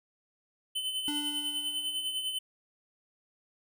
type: tone with tremolo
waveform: square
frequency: 3041 Hz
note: F#7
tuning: 47 cents sharp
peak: -30 dBFS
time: 0.75-2.39 s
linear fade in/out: 10 ms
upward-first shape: sine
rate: 10 Hz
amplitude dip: 50%
type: tone with exponential decay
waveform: square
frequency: 293.7 Hz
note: D4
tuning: in tune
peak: -33 dBFS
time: 1.08-2.37 s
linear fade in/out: 0 ms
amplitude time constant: 280 ms
effects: none